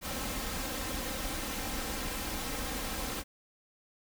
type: noise with comb filter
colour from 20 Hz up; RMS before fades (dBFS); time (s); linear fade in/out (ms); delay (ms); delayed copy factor
pink; -36; 0.01-3.24; 50; 3.8; +0.55
effects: none